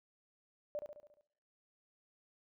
sine tone with echo, 591 Hz, D5, 11 cents sharp, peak -36 dBFS, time 0.75-0.79 s, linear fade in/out 0 ms, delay 70 ms, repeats 6, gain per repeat -5 dB, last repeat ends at 1.21 s, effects noise-tail reverb RT60 1.0 s tail -25 dB re dry

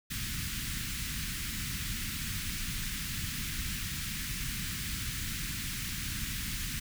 pink band-stop noise, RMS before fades -36 dBFS, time 0.1-6.8 s, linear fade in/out 10 ms, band 230 to 1600 Hz, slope 24 dB/octave, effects none

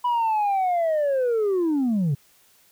sine linear sweep, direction down, 988 to 130.81 Hz, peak -17 dBFS, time 0.04-2.15 s, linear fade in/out 10 ms, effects tanh soft clip ceiling -18 dBFS + white hiss -58 dBFS RMS until 2.71 s

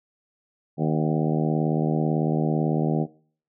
harmonic tone with a mistuned harmonic, 78 Hz, D#2, 5 cents sharp, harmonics 2 / 3 / 4 / 5 / 6 / 7 / 8 / 9 / 10, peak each -23 / -27 / -29 / -31 / -33 / -34 / -35 / -36 / -37 dBFS, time 0.77-3.07 s, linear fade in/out 50 ms, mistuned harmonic 9, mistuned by +47 cents, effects noise-tail reverb RT60 0.5 s tail -21 dB re dry

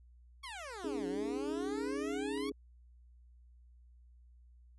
15% pulse exponential two-way sweep, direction down then up, 1142 to 174.3 to 1142 Hz, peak -37 dBFS, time 0.43-2.5 s, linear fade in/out 10 ms, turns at 1.07 s
sine chord, C# suspended second, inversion none, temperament equal, 277.2 / 311.1 / 415.3 Hz, C#4 / D#4 / G#4, 0 / 0 / 0 cents, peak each -39 / -42 / -38 dBFS, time 0.84-2.52 s, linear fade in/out 5 ms
click, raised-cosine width 0.2 ms, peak -38 dBFS, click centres 2.376 s
effects added 60 Hz sine -57 dBFS peak until 4.78 s + resampled to 24000 Hz

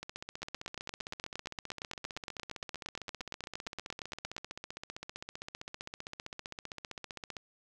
two click trains, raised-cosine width 0.2 ms, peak -24 / -21 dBFS, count 114 / 35, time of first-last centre 0.03-7.368 / 0.43-4.365 s, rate 15.4 / 8.64 Hz, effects none

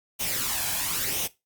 white noise with flanger, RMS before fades -28 dBFS, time 0.19-1.28 s, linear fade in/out 20 ms, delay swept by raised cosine 0.32 to 1.26 ms, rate 0.99 Hz, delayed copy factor +0.55, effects noise-tail reverb RT60 0.2 s tail -17 dB re dry + Opus 48 kbps

